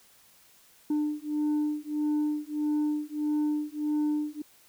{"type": "beating tone pair", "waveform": "sine", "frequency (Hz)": [298.9, 300.5], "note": ["D4", "D4"], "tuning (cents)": [31, 40], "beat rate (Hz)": 1.6, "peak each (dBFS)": -27, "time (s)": [0.9, 4.42], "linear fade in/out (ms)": 5, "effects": ["tanh soft clip ceiling -23 dBFS", "white hiss -59 dBFS RMS until 4.68 s"]}